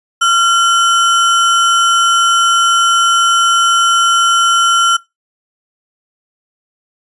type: tone with sample-and-hold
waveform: sine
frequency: 1374 Hz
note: F6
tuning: 29 cents flat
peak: -7 dBFS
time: 0.21-4.97 s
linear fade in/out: 10 ms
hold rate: 4410 Hz
effects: noise-tail reverb RT60 0.2 s tail -21 dB re dry + resampled to 24000 Hz